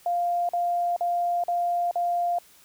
sine tone bursts, 698.5 Hz, F5, in tune, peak -22 dBFS, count 5, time 0.06-2.386 s, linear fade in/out 2 ms, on 430 ms, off 44 ms, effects white hiss -55 dBFS RMS until 2.64 s

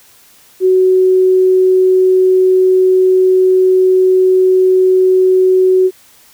sine tone, 372.6 Hz, F#4, 12 cents sharp, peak -6 dBFS, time 0.6-5.91 s, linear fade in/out 50 ms, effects white hiss -45 dBFS RMS until 6.33 s

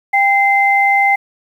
sine tone pair together, 794.6 / 2074 Hz, G5 / C7, +23 / -16 cents, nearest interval octave + perfect fourth, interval 1661 cents, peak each -12 dBFS, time 0.13-1.16 s, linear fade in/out 10 ms, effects 7-bit

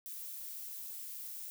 violet noise with amplitude modulation, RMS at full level -43 dBFS, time 0.06-1.5 s, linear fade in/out 0 ms, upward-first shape sine, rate 257 Hz, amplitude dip 35%, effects none

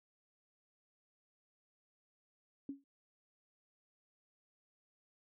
sine tone with exponential decay, 277.2 Hz, C#4, in tune, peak -36 dBFS, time 2.69-2.84 s, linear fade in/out 2 ms, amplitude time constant 31 ms, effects none

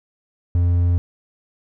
triangle tone, 87.31 Hz, F2, in tune, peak -12 dBFS, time 0.55-0.98 s, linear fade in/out 0 ms, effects none

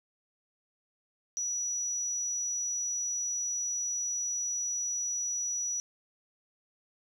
sine tone, 5870 Hz, F#8, 15 cents flat, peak -30 dBFS, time 1.37-5.8 s, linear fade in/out 0 ms, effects 10-bit

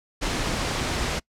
pink noise, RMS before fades -26 dBFS, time 0.21-1.2 s, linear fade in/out 20 ms, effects noise-tail reverb RT60 0.1 s tail -25 dB re dry + low-pass 7000 Hz 12 dB/octave

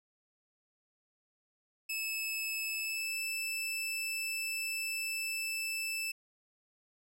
sawtooth tone with pitch glide, 2610 to 2639 Hz, E7 to E7, -18 to +1 cents, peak -31 dBFS, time 1.89-6.12 s, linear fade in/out 10 ms, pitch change +19 cents, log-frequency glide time 2.65-3.21 s, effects none

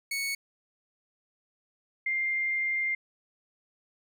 sawtooth / sine tone pair in turn, 2217 / 2104 Hz, C#7 / C7, 0 / +9 cents, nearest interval minor second, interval 91 cents, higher first, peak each -26 dBFS, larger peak neither, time 0.11-0.35 / 2.06-2.95 s, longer second, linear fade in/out 5 ms, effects none

